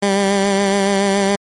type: tone with vibrato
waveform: 15% pulse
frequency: 197.8 Hz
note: G3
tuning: 16 cents sharp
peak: -7 dBFS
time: 0.02-1.36 s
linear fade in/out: 10 ms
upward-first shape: sine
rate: 7.1 Hz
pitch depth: 34 cents each way
effects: MP3 48 kbps